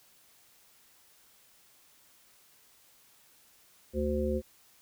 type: harmonic tone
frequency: 74 Hz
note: D2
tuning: 14 cents sharp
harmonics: 1 / 3 / 5 / 7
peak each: -33 / -33 / -33 / -33 dBFS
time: 3.93-4.42 s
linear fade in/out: 50 ms
effects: white hiss -62 dBFS RMS until 4.81 s